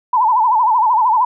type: tone with vibrato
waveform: sine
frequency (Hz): 932.3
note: A#5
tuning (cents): 0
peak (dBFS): -10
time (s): 0.13-1.25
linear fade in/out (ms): 5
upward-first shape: sine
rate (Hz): 13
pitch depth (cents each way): 150
effects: none